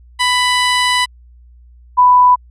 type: tone pair in turn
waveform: 15% pulse / sine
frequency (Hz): 993 / 993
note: B5 / B5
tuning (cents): +9 / +9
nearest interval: unison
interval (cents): 0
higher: neither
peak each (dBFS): -5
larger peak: neither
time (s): 0.19-1.06 / 1.97-2.36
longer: first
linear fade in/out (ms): 20
effects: added 60 Hz sine -40 dBFS peak until 2.5 s + resampled to 22050 Hz